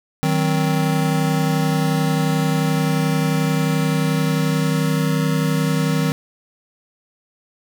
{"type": "chord", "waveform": "square", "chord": "C diminished", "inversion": "first", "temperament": "just", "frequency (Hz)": [156.98, 188.37, 261.6], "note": ["Eb3", "Gb3", "C4"], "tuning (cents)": [16, 31, 0], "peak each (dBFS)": [-19, -24, -24], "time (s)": [0.23, 6.12], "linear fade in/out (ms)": 0, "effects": []}